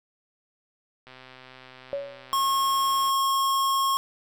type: click train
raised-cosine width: 0.3 ms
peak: -30 dBFS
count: 262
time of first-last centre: 1.07-3.093 s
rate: 129 Hz
type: tone with exponential decay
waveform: sine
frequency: 562 Hz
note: C#5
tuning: 24 cents sharp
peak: -24 dBFS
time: 1.93-2.37 s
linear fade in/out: 0 ms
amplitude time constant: 94 ms
type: tone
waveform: square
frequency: 1085 Hz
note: C#6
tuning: 37 cents flat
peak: -22 dBFS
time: 2.33-3.97 s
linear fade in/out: 0 ms
effects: none